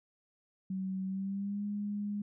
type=tone with pitch glide; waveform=sine; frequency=189.5 to 205.5 Hz; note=F#3 to G#3; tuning=+42 to -18 cents; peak=-33 dBFS; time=0.7-2.22 s; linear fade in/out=5 ms; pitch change=+140 cents; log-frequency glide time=1.06-1.65 s; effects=none